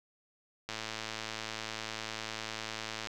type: click train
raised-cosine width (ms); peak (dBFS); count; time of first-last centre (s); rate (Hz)
0.2; -20; 263; 0.69-3.072; 110
effects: none